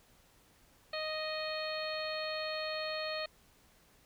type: harmonic tone with a mistuned harmonic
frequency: 622.3 Hz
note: D#5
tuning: in tune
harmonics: 1 / 2 / 3 / 4 / 5 / 6 / 7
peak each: -38 / -44 / -44 / -44 / -49 / -49 / -42 dBFS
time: 0.93-3.26 s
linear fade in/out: 5 ms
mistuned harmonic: 7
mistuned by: -20 cents
effects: pink hiss -65 dBFS RMS until 4.05 s